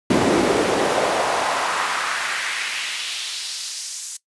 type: noise with high-pass filter sweep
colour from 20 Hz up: brown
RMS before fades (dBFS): -22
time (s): 0.1-4.17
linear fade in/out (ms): 5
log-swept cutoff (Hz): 270 to 7300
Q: 1.7
effects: noise-tail reverb RT60 0.1 s tail -18 dB re dry + resampled to 24000 Hz